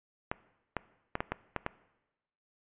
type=clicks; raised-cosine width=0.5 ms; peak=-16 dBFS; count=7; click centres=0.315 / 0.767 / 1.154 / 1.205 / 1.32 / 1.563 / 1.664 s; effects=noise-tail reverb RT60 1.0 s tail -19 dB re dry + resampled to 8000 Hz